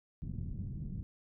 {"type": "low-pass noise", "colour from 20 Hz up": "white", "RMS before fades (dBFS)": -40, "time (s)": [0.22, 1.03], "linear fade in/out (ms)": 0, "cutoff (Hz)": 180, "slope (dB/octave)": 24, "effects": []}